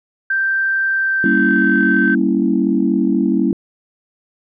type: tone with pitch glide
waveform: sine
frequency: 1568 to 1550.9 Hz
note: G6 to G6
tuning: 0 to -19 cents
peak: -14 dBFS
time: 0.3-2.15 s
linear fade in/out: 5 ms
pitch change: -19 cents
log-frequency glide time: 0.89-1.68 s
type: chord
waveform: sine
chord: G diminished seventh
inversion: none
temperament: equal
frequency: 196 / 233.1 / 277.2 / 329.6 Hz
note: G3 / Bb3 / Db4 / Fb4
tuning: 0 / 0 / 0 / 0 cents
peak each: -18 dBFS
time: 1.24-3.53 s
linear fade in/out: 2 ms
effects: tanh soft clip ceiling -1 dBFS